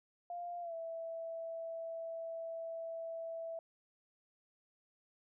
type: tone with pitch glide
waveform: sine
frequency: 698.5 to 659.3 Hz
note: F5 to E5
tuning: 0 to 0 cents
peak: -40 dBFS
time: 0.3-3.59 s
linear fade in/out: 2 ms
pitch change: -100 cents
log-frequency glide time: 0.61-0.74 s
effects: none

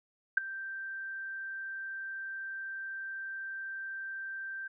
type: tone with ADSR envelope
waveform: sine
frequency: 1568 Hz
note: G6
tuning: in tune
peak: -18 dBFS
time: 0.37-4.68 s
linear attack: 6 ms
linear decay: 9 ms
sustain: -19 dB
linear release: 10 ms
effects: none

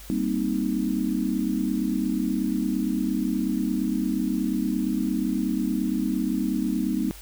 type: chord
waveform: sine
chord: C minor seventh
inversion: second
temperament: equal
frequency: 196 / 233.1 / 261.6 / 311.1 Hz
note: G3 / Bb3 / C4 / Eb4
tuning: 0 / 0 / 0 / 0 cents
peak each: -28 dBFS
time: 0.1-7.11 s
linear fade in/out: 0 ms
effects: added 50 Hz sine -43 dBFS peak until 7.21 s + white hiss -46 dBFS RMS until 7.21 s

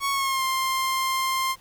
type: tone with pitch glide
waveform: sawtooth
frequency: 1108.7 to 1053.8 Hz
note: C#6 to C6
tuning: 0 to +12 cents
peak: -19 dBFS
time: 0-1.56 s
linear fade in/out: 50 ms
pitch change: -88 cents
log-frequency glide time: 0.11-0.43 s
effects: pink hiss -54 dBFS RMS until 1.6 s

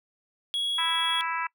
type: tone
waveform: triangle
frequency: 3332 Hz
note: G#7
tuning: 5 cents sharp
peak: -24 dBFS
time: 0.54-1.21 s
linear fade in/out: 0 ms
type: harmonic tone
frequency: 329.6 Hz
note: E4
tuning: in tune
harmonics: 3 / 4 / 5 / 6 / 7 / 8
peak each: -31 / -33 / -35 / -37 / -38 / -39 dBFS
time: 0.78-1.47 s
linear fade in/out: 5 ms
effects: noise-tail reverb RT60 0.1 s tail -23 dB re dry

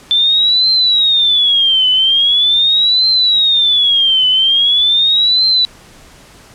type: tone with vibrato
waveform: sine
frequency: 3520 Hz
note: A7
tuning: in tune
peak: -8 dBFS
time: 0.11-5.65 s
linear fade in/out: 0 ms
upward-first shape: triangle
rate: 0.42 Hz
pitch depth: 280 cents each way
effects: pink hiss -41 dBFS RMS until 6.54 s + low-pass 10000 Hz 12 dB/octave

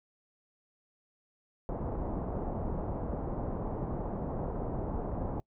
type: low-pass noise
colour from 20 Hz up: pink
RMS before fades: -35 dBFS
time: 1.69-5.4 s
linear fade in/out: 0 ms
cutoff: 870 Hz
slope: 24 dB/octave
effects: noise-tail reverb RT60 0.1 s tail -24 dB re dry

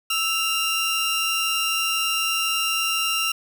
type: tone pair together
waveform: sawtooth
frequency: 1318.1 / 2798 Hz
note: E6 / F7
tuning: -1 / +3 cents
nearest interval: octave + minor second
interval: 1304 cents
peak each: -23 / -19 dBFS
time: 0.1-3.32 s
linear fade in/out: 5 ms
effects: none

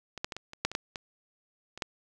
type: clicks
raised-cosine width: 0.2 ms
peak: -22 / -13 / -19 / -21 / -26 / -9 / -22 / -12 / -19 / -25 / -13 dBFS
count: 11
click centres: 0.177 / 0.245 / 0.322 / 0.366 / 0.534 / 0.65 / 0.716 / 0.751 / 0.958 / 1.776 / 1.822 s
effects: none

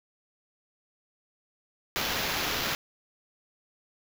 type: noise with sample-and-hold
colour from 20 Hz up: white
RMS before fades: -30 dBFS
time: 1.96-2.75 s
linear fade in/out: 0 ms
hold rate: 8820 Hz
effects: none

